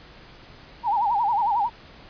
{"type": "tone with vibrato", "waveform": "sine", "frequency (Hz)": 880, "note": "A5", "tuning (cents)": 0, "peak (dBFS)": -19, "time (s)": [0.83, 1.7], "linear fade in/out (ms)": 50, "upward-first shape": "sine", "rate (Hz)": 11, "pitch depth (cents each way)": 170, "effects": ["pink hiss -47 dBFS RMS until 2.09 s", "resampled to 11025 Hz"]}